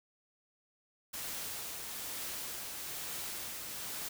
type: noise with tremolo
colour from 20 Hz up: white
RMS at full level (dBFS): -40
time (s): 1.13-4.09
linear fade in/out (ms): 10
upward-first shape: triangle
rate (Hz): 1.1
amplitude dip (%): 30
effects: none